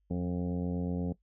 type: harmonic tone with a mistuned harmonic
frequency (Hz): 88.3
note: F2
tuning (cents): +20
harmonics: 1 / 2 / 3 / 4 / 5 / 6 / 7 / 8 / 9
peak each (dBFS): -37 / -32 / -37 / -49 / -41 / -45 / -54 / -52 / -55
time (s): 0.1-1.13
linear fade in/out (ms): 10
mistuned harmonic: 1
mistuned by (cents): -74
effects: noise-tail reverb RT60 0.1 s tail -19 dB re dry + added 50 Hz sine -70 dBFS peak until 1.22 s